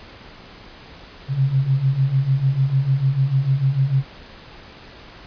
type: beating tone pair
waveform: sine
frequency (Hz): 130.81 / 137.51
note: C3 / C#3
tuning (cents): 0 / -14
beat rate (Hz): 6.7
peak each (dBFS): -21 / -17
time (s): 1.28-4.04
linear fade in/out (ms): 50
effects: pink hiss -42 dBFS RMS until 5.26 s + resampled to 11025 Hz